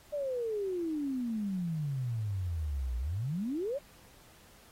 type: exponential two-way sweep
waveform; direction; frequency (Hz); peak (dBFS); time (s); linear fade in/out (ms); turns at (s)
sine; down then up; 602 to 58.3 to 602; -31; 0.12-3.79; 20; 2.98
effects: pink hiss -59 dBFS RMS until 4.71 s + AAC 48 kbps

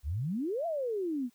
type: exponential two-way sweep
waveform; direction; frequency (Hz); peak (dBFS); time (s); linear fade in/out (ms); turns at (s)
sine; up then down; 63.2 to 697 to 231.2; -30; 0.03-1.3; 50; 0.66
effects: white hiss -69 dBFS RMS until 1.34 s

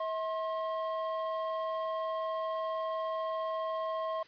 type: tone pair together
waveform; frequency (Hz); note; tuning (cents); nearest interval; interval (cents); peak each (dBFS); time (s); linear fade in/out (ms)
triangle; 643.7 / 1068; E5 / C6; -41 / +35; major sixth; 876; -32 / -34; 0-4.23; 5
effects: white hiss -57 dBFS RMS until 4.27 s + resampled to 11025 Hz

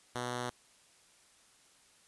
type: tone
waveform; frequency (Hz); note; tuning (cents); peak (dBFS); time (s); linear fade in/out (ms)
5% pulse; 123; B2; -7; -24; 0.15-0.5; 5
effects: white hiss -64 dBFS RMS until 2.07 s + resampled to 24000 Hz

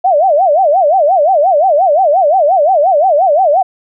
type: tone with vibrato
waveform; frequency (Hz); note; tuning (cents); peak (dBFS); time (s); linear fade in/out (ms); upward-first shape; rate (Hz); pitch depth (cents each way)
sine; 669; E5; +25; -6; 0.04-3.63; 10; sine; 5.7; 270
effects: none

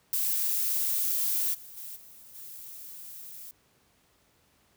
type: noise with level steps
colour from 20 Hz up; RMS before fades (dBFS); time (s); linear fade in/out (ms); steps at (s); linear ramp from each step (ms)
violet; -28 / -47 / -41 / -51 / -44; 0.13-3.51; 0; 1.53 / 1.76 / 1.95 / 2.34; 20
effects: pink hiss -66 dBFS RMS until 4.76 s + high-pass 60 Hz 12 dB/octave

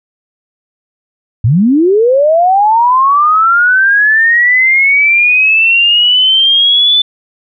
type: linear sweep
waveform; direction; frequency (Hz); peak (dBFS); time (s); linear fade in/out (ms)
sine; up; 98.1 to 3520; -5; 1.44-7.02; 5
effects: none

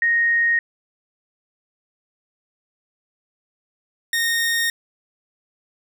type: tone pair in turn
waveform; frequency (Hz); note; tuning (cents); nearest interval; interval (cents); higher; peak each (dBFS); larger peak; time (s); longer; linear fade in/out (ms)
sine / sawtooth; 1864.7 / 1849.7; A#6 / A#6; 0 / -14; unison; 14; first; -15; neither; 0.02-0.59 / 4.13-4.7; neither; 2
effects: none

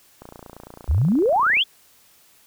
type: click train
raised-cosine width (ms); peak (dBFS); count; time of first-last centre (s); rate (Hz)
1; -25; 40; 0.22-1.569; 28.9
type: exponential sweep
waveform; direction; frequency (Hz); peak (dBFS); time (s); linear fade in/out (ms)
sine; up; 60.9 to 3520; -15; 0.88-1.64; 20
effects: white hiss -55 dBFS RMS until 2.46 s

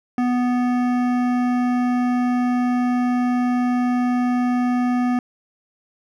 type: tone with hard clipping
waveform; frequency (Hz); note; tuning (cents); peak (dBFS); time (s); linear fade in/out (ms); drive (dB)
sine; 246.9; B3; 0; -19; 0.18-5.19; 2; 14
effects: none

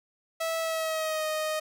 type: tone with pitch glide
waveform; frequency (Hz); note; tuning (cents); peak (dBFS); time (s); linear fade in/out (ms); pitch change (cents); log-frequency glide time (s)
sawtooth; 653 to 621.4; E5 to D#5; -17 to -2; -24; 0.4-1.6; 10; -85; 0.6-1.26
effects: none

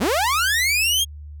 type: linear sweep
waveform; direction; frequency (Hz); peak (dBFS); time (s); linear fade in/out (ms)
sawtooth; up; 155.5 to 3300; -14; 0-1.05; 20
effects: added 74 Hz sine -34 dBFS peak until 1.4 s

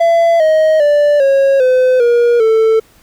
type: tone with pitch steps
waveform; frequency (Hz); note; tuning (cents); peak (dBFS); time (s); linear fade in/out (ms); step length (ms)
triangle; 673 / 627.9 / 585.9 / 546.6 / 510 / 475.9 / 444; E5 / D#5 / D5 / C#5 / C5 / A#4 / A4; +36 / +16 / -4 / -24 / -44 / +36 / +16; -5; 0-2.8; 10; 400
effects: pink hiss -48 dBFS RMS until 3.02 s

